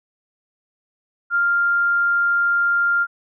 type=tone; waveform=sine; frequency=1396.9 Hz; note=F6; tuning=in tune; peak=-15 dBFS; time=1.3-3.07 s; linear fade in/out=50 ms; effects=none